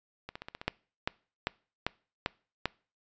two click trains, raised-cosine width 0.3 ms, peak -12 / -24 dBFS, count 6 / 7, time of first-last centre 0.68-2.656 / 0.29-0.68 s, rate 2.53 / 15.4 Hz, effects noise-tail reverb RT60 0.4 s tail -24 dB re dry + resampled to 16000 Hz

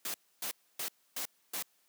white noise bursts, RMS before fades -37 dBFS, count 5, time 0.05-1.625 s, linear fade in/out 2 ms, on 91 ms, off 280 ms, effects white hiss -71 dBFS RMS until 1.88 s + high-pass 200 Hz 12 dB/octave

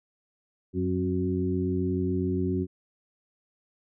harmonic tone with a mistuned harmonic, 92 Hz, F#2, 9 cents flat, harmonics 1 / 2 / 3 / 4, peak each -30 / -30 / -30 / -30 dBFS, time 0.73-2.67 s, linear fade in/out 50 ms, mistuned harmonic 3, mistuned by -30 cents, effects none

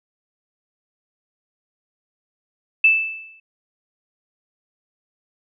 sine tone with exponential decay, 2637 Hz, E7, in tune, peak -8 dBFS, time 2.84-3.4 s, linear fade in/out 5 ms, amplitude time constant 120 ms, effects none

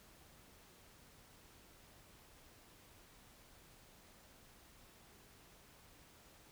silence, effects pink hiss -63 dBFS RMS until 6.51 s

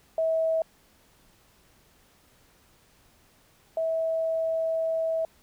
sine tone pair in turn, 647 / 649.7 Hz, E5 / E5, -32 / -25 cents, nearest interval unison, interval 7 cents, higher second, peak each -22 / -24 dBFS, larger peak first, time 0.18-0.62 / 3.77-5.25 s, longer second, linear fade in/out 2 ms, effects pink hiss -61 dBFS RMS until 5.42 s

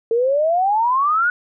sine exponential sweep, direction up, 447.5 to 1485 Hz, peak -14 dBFS, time 0.11-1.3 s, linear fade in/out 2 ms, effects none

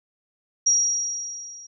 sine tone with level ramp, 5690 Hz, F8, 31 cents sharp, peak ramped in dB -14 to -40 dBFS, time 0.66-1.67 s, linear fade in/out 10 ms, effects none

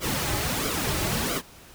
pink noise with flanger, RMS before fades -27 dBFS, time 0-1.42 s, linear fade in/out 50 ms, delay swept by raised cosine 1.1 to 4.3 ms, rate 1.5 Hz, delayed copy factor -0.7, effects pink hiss -49 dBFS RMS until 1.74 s

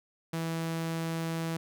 sawtooth tone, 164.1 Hz, E3, 8 cents flat, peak -27 dBFS, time 0.33-1.57 s, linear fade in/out 5 ms, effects none

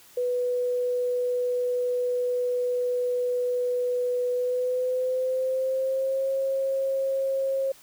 sine tone with pitch glide, 493.9 to 538.6 Hz, B4 to C#5, 0 to -50 cents, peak -23 dBFS, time 0.17-7.72 s, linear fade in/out 5 ms, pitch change +150 cents, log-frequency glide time 4.32-6.29 s, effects white hiss -53 dBFS RMS until 7.82 s

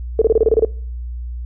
sine tone bursts, 443.8 Hz, A4, 15 cents sharp, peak -8 dBFS, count 9, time 0.19-0.649 s, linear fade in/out 2 ms, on 27 ms, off 27 ms, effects noise-tail reverb RT60 0.5 s tail -23 dB re dry + added 60 Hz sine -24 dBFS peak until 1.45 s

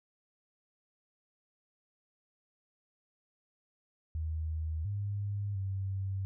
sine tone with pitch steps, 79.2 / 101.5 / 96.7 Hz, D#2 / G#2 / G2, +31 / -39 / -23 cents, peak -32 dBFS, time 4.15-6.25 s, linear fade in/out 0 ms, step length 700 ms, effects none

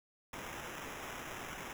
white noise with sample-and-hold, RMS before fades -45 dBFS, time 0.33-1.73 s, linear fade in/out 2 ms, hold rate 4410 Hz, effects none

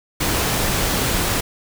pink noise, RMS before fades -20 dBFS, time 0.2-1.41 s, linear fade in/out 10 ms, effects none

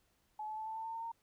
sine tone with pitch steps, 855 / 863.9 / 873 / 882.1 / 891.3 / 900.6 / 910 / 919.5 Hz, A5 / A5 / A5 / A5 / A5 / A5 / A#5 / A#5, -50 / -32 / -14 / +4 / +22 / +40 / -42 / -24 cents, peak -39 dBFS, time 0.39-1.118 s, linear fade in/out 5 ms, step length 91 ms, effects pink hiss -75 dBFS RMS until 1.22 s

